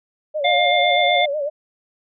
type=tone with vibrato; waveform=sine; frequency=586 Hz; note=D5; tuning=4 cents flat; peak=-20 dBFS; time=0.34-1.5 s; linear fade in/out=20 ms; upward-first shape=sine; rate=8 Hz; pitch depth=94 cents each way
type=harmonic tone; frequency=706 Hz; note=F5; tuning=19 cents sharp; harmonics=1 / 3 / 5; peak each=-17 / -20 / -21 dBFS; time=0.44-1.26 s; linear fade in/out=10 ms
effects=none